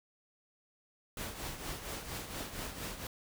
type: noise with tremolo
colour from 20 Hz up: pink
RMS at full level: -39 dBFS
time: 1.17-3.07 s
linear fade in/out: 2 ms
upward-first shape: triangle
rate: 4.3 Hz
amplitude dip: 65%
effects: none